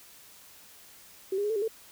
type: tone with pitch steps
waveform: sine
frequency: 382.6 / 406.6 / 417.1 / 445.3 / 401.9 / 445.4 Hz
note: G4 / G#4 / G#4 / A4 / G4 / A4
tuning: -42 / -37 / +7 / +21 / +43 / +21 cents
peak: -26 dBFS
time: 1.32-1.68 s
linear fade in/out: 5 ms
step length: 60 ms
effects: white hiss -53 dBFS RMS until 1.91 s